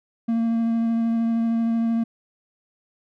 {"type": "tone with vibrato", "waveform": "triangle", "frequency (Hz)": 229.2, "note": "A#3", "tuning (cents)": -29, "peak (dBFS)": -17, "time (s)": [0.28, 2.04], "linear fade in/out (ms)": 10, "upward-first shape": "triangle", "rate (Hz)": 13, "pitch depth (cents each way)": 14, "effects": []}